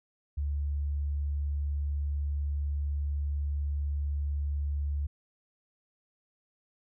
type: tone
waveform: sine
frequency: 72.1 Hz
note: D2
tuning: 31 cents flat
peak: -28 dBFS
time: 0.37-5.07 s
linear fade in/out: 10 ms
effects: none